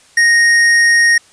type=tone with hard clipping; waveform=triangle; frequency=1864 Hz; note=A#6; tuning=1 cent flat; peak=-9 dBFS; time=0.17-1.18 s; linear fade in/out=5 ms; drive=16 dB; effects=white hiss -47 dBFS RMS until 1.32 s + resampled to 22050 Hz